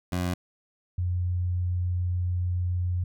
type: tone pair in turn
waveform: 20% pulse / sine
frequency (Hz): 89.3 / 89.3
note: F2 / F2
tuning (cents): +39 / +39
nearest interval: unison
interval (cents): 0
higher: neither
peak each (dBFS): -21 / -24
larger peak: first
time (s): 0.12-0.34 / 0.98-3.04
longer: second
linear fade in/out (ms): 5
effects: none